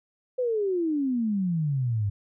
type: exponential sweep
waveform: sine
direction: down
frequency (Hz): 517 to 98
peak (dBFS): -23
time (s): 0.38-2.1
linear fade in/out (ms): 10
effects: none